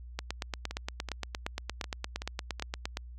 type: two click trains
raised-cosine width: 0.2 ms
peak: -20 / -16 dBFS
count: 6 / 25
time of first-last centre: 0.71-2.597 / 0.19-2.971 s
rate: 2.65 / 8.63 Hz
effects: added 60 Hz sine -43 dBFS peak until 3.18 s